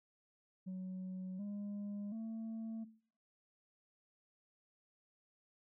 sine tone with pitch steps, 186 / 204 / 223.8 Hz, F#3 / G#3 / A3, +9 / -31 / +30 cents, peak -38 dBFS, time 0.66-2.85 s, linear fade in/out 20 ms, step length 730 ms, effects noise-tail reverb RT60 0.5 s tail -19 dB re dry + tanh soft clip ceiling -40 dBFS

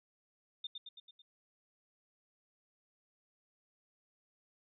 sine tone with echo, 3619 Hz, A7, 48 cents sharp, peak -38 dBFS, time 0.64-0.67 s, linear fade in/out 5 ms, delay 110 ms, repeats 5, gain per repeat -4 dB, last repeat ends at 1.22 s, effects none

